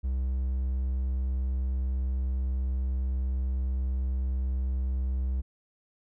triangle tone, 64.6 Hz, C2, 21 cents flat, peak -24 dBFS, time 0.03-5.42 s, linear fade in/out 20 ms, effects none

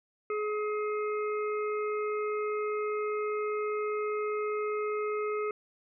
harmonic tone, 422.5 Hz, G#4, 30 cents sharp, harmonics 1 / 3 / 5 / 6, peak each -30 / -36 / -43 / -48 dBFS, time 0.3-5.51 s, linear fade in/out 2 ms, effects none

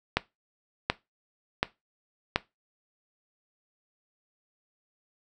click train, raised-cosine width 0.3 ms, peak -6 dBFS, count 4, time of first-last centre 0.17-2.36 s, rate 1.37 Hz, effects noise-tail reverb RT60 0.2 s tail -18 dB re dry

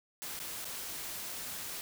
white noise with dropouts, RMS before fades -41 dBFS, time 0.22-1.81 s, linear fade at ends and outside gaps 0 ms, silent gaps 0.391-0.4 / 0.645-0.653 s, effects none

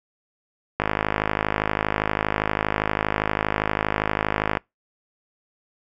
click train, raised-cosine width 0.5 ms, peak -5 dBFS, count 199, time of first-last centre 0.8-4.571 s, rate 52.5 Hz, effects noise-tail reverb RT60 0.2 s tail -26 dB re dry

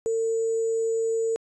sine tone with sample-and-hold, 451.8 Hz, A4, 46 cents sharp, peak -22 dBFS, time 0.06-1.36 s, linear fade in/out 0 ms, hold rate 7350 Hz, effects resampled to 22050 Hz

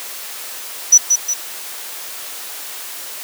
sine tone with echo, 5920 Hz, F#8, in tune, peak -3 dBFS, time 0.92-0.98 s, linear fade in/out 10 ms, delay 180 ms, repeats 2, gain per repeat -6 dB, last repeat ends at 1.34 s, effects white hiss -30 dBFS RMS until 3.23 s + high-pass 400 Hz 12 dB/octave

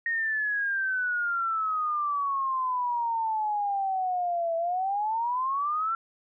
sine exponential two-way sweep, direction down then up, 1864.7 to 659.3 to 1362 Hz, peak -25 dBFS, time 0.06-5.95 s, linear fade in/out 2 ms, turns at 4.56 s, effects none

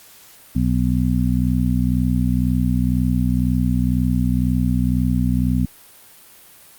harmonic tone, 62 Hz, B1, 7 cents sharp, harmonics 1 / 2 / 3 / 4, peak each -21 / -21 / -21 / -21 dBFS, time 0.55-5.66 s, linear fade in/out 10 ms, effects white hiss -46 dBFS RMS until 6.78 s + Opus 48 kbps

